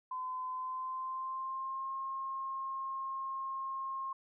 sine tone with pitch glide, 1022 to 1071 Hz, C6 to C6, -41 to +40 cents, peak -36 dBFS, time 0.11-4.13 s, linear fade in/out 5 ms, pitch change +81 cents, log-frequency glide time 0.49-1.93 s, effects none

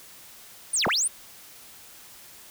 sine linear two-way sweep, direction down then up, 9870 to 92.5 to 9870 Hz, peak -19 dBFS, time 0.73-1.08 s, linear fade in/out 10 ms, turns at 0.87 s, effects tanh soft clip ceiling -20 dBFS + white hiss -48 dBFS RMS until 2.5 s

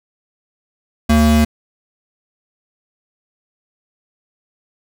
square tone pair together, 75.9 / 227.4 Hz, D#2 / A#3, -42 / -43 cents, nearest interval octave + perfect fifth, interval 1899 cents, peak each -14 dBFS, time 1.09-1.45 s, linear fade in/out 10 ms, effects none

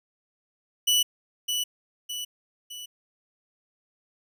sawtooth tone with echo, 2960 Hz, F#7, in tune, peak -16 dBFS, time 0.87-1.03 s, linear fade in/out 10 ms, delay 610 ms, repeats 3, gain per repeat -6 dB, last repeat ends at 2.86 s, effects none

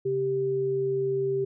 sine tone pair together, 136.76 / 392 Hz, C#3 / G4, -23 / 0 cents, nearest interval octave + tritone, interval 1823 cents, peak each -34 / -24 dBFS, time 0.05-1.45 s, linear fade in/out 10 ms, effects none

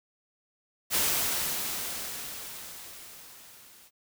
white noise with level ramp, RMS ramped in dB -25 to -55 dBFS, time 0.9-3.91 s, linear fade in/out 50 ms, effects none

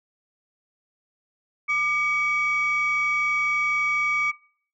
sine tone pair together, 1200.4 / 2266 Hz, D6 / C#7, +38 / +37 cents, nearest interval major seventh, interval 1099 cents, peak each -26 / -20 dBFS, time 1.68-4.32 s, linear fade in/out 20 ms, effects noise-tail reverb RT60 0.5 s tail -21 dB re dry + tanh soft clip ceiling -16 dBFS

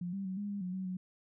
sine tone with pitch steps, 176.3 / 196.2 / 187.6 / 204.5 / 201.8 / 181.6 / 188.4 / 184.1 Hz, F3 / G3 / F#3 / G#3 / G#3 / F#3 / F#3 / F#3, +17 / +2 / +24 / -26 / -49 / -32 / +32 / -8 cents, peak -35 dBFS, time 0.01-0.97 s, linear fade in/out 5 ms, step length 120 ms, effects none

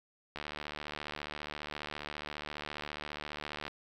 click train, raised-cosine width 0.3 ms, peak -23 dBFS, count 249, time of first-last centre 0.36-3.68 s, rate 74.7 Hz, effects 10-bit

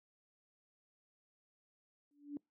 sine tone with exponential growth, 289.3 Hz, D4, 26 cents flat, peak -36 dBFS, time 2.11-2.37 s, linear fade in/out 1 ms, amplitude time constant 56 ms, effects noise-tail reverb RT60 0.2 s tail -26 dB re dry + high-pass 150 Hz 12 dB/octave

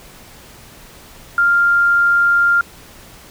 sine tone, 1396.9 Hz, F6, in tune, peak -10 dBFS, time 1.38-2.61 s, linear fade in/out 2 ms, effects pink hiss -41 dBFS RMS until 3.3 s

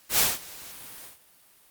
white noise with ADSR envelope, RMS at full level -20 dBFS, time 0.09-1.19 s, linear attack 100 ms, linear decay 190 ms, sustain -23 dB, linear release 140 ms, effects white hiss -58 dBFS RMS until 1.7 s + Opus 48 kbps

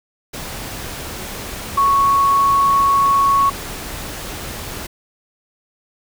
sine tone in noise, 1108.7 Hz, C#6, in tune, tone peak -11 dBFS, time 1.77-3.5 s, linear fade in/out 10 ms, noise pink, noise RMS -29 dBFS, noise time 0.33-4.87 s, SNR +15 dB, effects none

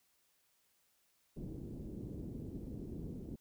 white low-pass noise, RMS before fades -45 dBFS, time 1.36-3.36 s, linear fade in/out 10 ms, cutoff 320 Hz, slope 24 dB/octave, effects white hiss -75 dBFS RMS until 3.4 s

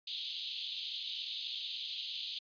white band-pass noise, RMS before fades -41 dBFS, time 0.07-2.39 s, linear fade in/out 5 ms, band 3100 to 4100 Hz, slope 48 dB/octave, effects resampled to 11025 Hz

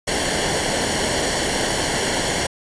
pink noise with comb filter, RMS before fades -21 dBFS, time 0.07-2.47 s, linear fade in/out 10 ms, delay 0.8 ms, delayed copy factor -0.65, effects resampled to 22050 Hz

